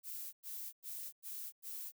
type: noise bursts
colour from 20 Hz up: violet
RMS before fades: -45 dBFS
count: 5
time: 0.03-1.922 s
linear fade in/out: 50 ms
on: 300 ms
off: 98 ms
effects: none